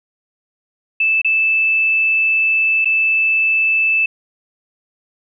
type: tone with dropouts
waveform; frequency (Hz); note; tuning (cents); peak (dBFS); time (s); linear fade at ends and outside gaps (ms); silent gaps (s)
sine; 2632; E7; -3; -12; 1-4.06; 5; 1.217-1.246 / 2.847-2.855
effects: none